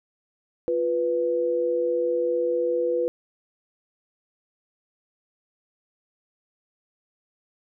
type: tone pair together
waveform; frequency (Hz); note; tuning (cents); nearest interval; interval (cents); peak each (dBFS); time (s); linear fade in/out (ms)
sine; 349.2 / 493.8; F4 / B4; 0 / 0; tritone; 600; -27 / -22; 0.68-3.08; 0
effects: none